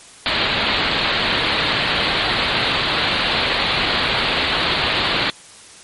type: low-pass noise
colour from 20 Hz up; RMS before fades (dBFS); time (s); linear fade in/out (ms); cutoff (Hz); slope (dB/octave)
white; -19; 0.26-5.3; 0; 4400; 96
effects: white hiss -42 dBFS RMS until 5.83 s + MP3 48 kbps